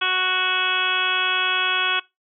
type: harmonic tone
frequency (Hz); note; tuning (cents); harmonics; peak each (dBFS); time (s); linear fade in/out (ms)
370; F#4; 0; 1 / 2 / 3 / 4 / 5 / 6 / 7 / 8 / 9; -35 / -33 / -26 / -24 / -35 / -32 / -25 / -30 / -25; 0.01-2; 10
effects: noise-tail reverb RT60 0.2 s tail -21 dB re dry